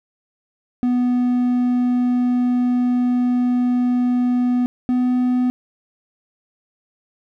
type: tone pair in turn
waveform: triangle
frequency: 246.9 / 249.8 Hz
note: B3 / B3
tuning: 0 / +20 cents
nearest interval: unison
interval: 20 cents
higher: second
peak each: -13 dBFS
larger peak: neither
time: 0.83-4.66 / 4.89-5.5 s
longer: first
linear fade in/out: 0 ms
effects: none